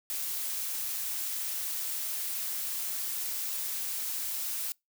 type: noise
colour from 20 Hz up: blue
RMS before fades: -34 dBFS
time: 0.1-4.72 s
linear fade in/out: 0 ms
effects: noise-tail reverb RT60 0.2 s tail -26 dB re dry